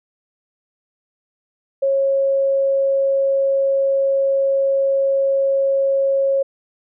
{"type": "tone", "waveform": "sine", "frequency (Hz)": 546, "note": "C#5", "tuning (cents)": -26, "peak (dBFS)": -14, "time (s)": [1.82, 6.43], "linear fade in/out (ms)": 10, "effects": []}